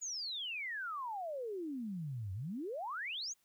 sine exponential two-way sweep, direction down then up, 6990 to 90.4 to 6990 Hz, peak -38 dBFS, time 0.01-3.34 s, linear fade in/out 20 ms, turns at 2.33 s, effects white hiss -75 dBFS RMS until 3.44 s

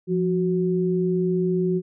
sine tone pair together, 174.38 / 369.5 Hz, F3 / F#4, -2 / -2 cents, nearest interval octave + minor second, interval 1300 cents, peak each -22 dBFS, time 0.07-1.82 s, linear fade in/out 50 ms, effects none

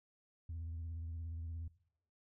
sine tone with vibrato, 82.41 Hz, E2, in tune, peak -39 dBFS, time 0.49-1.68 s, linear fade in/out 5 ms, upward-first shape triangle, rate 17 Hz, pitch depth 70 cents each way, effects noise-tail reverb RT60 0.7 s tail -21 dB re dry + tanh soft clip ceiling -39 dBFS

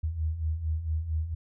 sine beating tone pair, 76.2 / 80.6 Hz, D#2 / E2, -36 / -38 cents, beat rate 4.4 Hz, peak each -34 / -28 dBFS, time 0.03-1.35 s, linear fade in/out 10 ms, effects none

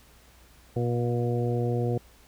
harmonic tone with a mistuned harmonic, 120.3 Hz, B2, 45 cents flat, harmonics 1 / 2 / 3 / 4 / 5 / 6, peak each -26 / -33 / -32 / -31 / -42 / -38 dBFS, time 0.76-1.98 s, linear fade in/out 5 ms, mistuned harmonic 6, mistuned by -17 cents, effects added 60 Hz sine -57 dBFS peak until 2.27 s + pink hiss -57 dBFS RMS until 2.27 s

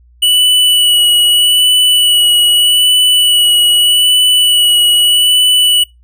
square tone with vibrato, 2950 Hz, F#7, 6 cents flat, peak -7 dBFS, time 0.22-5.84 s, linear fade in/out 10 ms, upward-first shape sine, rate 0.81 Hz, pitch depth 19 cents each way, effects noise-tail reverb RT60 0.2 s tail -25 dB re dry + added 60 Hz sine -42 dBFS peak until 6.03 s

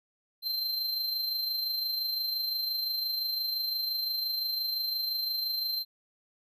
square tone with amplitude modulation, 4125 Hz, C8, 25 cents flat, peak -28 dBFS, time 0.42-5.85 s, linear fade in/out 50 ms, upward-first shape sine, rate 25.8 Hz, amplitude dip 40%, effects none

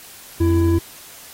triangle tone pair together, 87.53 / 334.3 Hz, F2 / E4, +4 / +24 cents, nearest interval octave + major seventh, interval 2320 cents, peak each -14 dBFS, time 0.4-0.79 s, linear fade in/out 10 ms, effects white hiss -41 dBFS RMS until 1.33 s + AAC 48 kbps

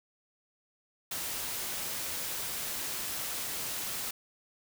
white noise, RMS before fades -36 dBFS, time 1.11-4.11 s, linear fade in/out 5 ms, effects none

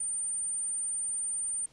sine tone, 9010 Hz, C#9, 27 cents sharp, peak -30 dBFS, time 0-1.66 s, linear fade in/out 5 ms, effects pink hiss -62 dBFS RMS until 1.72 s + resampled to 24000 Hz

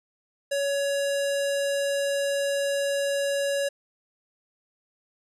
square tone with low-pass filter, 561 Hz, C#5, 21 cents sharp, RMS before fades -26 dBFS, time 0.51-3.69 s, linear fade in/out 10 ms, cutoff 9800 Hz, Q 1.4, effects none

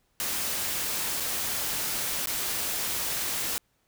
white noise with dropouts, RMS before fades -30 dBFS, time 0.2-3.58 s, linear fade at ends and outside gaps 0 ms, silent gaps 1.2-1.204 / 2.258-2.272 s, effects pink hiss -71 dBFS RMS until 3.87 s

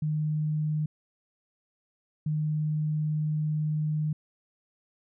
sine tone pair in turn, 153 / 153 Hz, D#3 / D#3, -29 / -29 cents, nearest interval unison, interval 0 cents, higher neither, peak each -25 dBFS, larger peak neither, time 0.02-0.86 / 2.26-4.13 s, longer second, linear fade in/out 5 ms, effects none

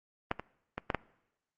clicks, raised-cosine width 0.5 ms, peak -14 / -22 / -19 / -14 / -13 dBFS, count 5, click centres 0.314 / 0.396 / 0.78 / 0.902 / 0.947 s, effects noise-tail reverb RT60 0.9 s tail -22 dB re dry + Opus 32 kbps

